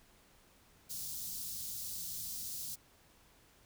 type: band-stop noise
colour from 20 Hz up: white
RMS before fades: -42 dBFS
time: 0.89-2.76 s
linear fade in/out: 20 ms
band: 200 to 4200 Hz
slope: 24 dB/octave
effects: pink hiss -65 dBFS RMS until 3.65 s